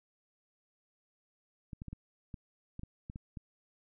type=clicks; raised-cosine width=5 ms; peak=-30 dBFS; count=10; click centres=1.732 / 1.819 / 1.883 / 1.93 / 2.342 / 2.794 / 2.834 / 3.099 / 3.159 / 3.372 s; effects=none